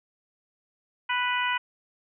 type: harmonic tone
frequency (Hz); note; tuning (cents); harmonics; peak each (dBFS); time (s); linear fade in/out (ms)
493.9; B4; 0; 2 / 3 / 4 / 5 / 6; -28 / -30 / -31 / -32 / -33; 1.09-1.58; 10
effects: none